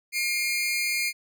sawtooth tone pair together, 2138 / 2400 Hz, C7 / D7, +37 / +37 cents, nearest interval major second, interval 200 cents, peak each -24 dBFS, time 0.12-1.13 s, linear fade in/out 50 ms, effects none

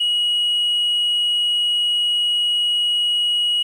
sine tone, 2905 Hz, F#7, 32 cents flat, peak -14 dBFS, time 0-3.63 s, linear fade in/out 10 ms, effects tanh soft clip ceiling -14 dBFS + 8-bit

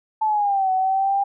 sine exponential two-way sweep, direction down then up, 880 to 748 to 800 Hz, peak -17 dBFS, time 0.21-1.24 s, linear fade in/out 10 ms, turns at 0.72 s, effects none

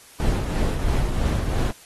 brown noise with tremolo, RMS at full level -20 dBFS, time 0.2-1.71 s, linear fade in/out 0 ms, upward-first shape triangle, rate 3 Hz, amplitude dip 50%, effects white hiss -48 dBFS RMS until 1.85 s + AAC 32 kbps

